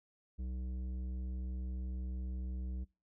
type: tone with tanh clipping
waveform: triangle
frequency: 63 Hz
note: B1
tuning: 35 cents sharp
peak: -39 dBFS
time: 0.38-2.85 s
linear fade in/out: 20 ms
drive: 15 dB
effects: noise-tail reverb RT60 0.3 s tail -24 dB re dry